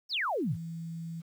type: exponential sweep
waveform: sine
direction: down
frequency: 5588 to 83.3 Hz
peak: -28 dBFS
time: 0.09-0.57 s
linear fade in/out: 50 ms
type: tone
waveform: sine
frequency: 165.3 Hz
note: E3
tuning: 5 cents sharp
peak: -36 dBFS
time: 0.47-1.22 s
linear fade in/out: 20 ms
effects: 10-bit